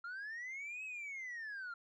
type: linear two-way sweep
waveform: sine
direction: up then down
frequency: 1367 to 2589 to 1367 Hz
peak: -40 dBFS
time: 0.04-1.74 s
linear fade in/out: 5 ms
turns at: 0.84 s
effects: tanh soft clip ceiling -41 dBFS